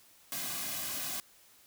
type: noise with comb filter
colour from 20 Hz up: white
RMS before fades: -37 dBFS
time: 0.32-1.2 s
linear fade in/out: 0 ms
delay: 2.2 ms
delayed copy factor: -0.8
effects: white hiss -61 dBFS RMS until 1.66 s